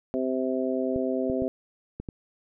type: harmonic tone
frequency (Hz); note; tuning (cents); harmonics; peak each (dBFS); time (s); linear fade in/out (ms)
130; C3; -11; 2 / 3 / 4 / 5; -28 / -30 / -31 / -32; 0.14-1.48; 0
type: clicks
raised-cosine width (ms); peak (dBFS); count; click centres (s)
3; -21; 5; 0.961 / 1.299 / 1.421 / 2 / 2.088
effects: none